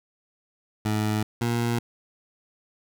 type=tone pair in turn; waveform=20% pulse; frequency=107 / 118.15 Hz; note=A2 / A#2; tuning=-48 / +24 cents; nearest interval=major second; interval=172 cents; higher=second; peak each=-18 dBFS; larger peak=neither; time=0.85-1.23 / 1.41-1.79 s; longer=neither; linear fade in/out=5 ms; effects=none